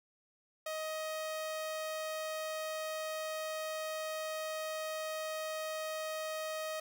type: tone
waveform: sawtooth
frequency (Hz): 628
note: D#5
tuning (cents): +16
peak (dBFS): -33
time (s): 0.66-6.8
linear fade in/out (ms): 5
effects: none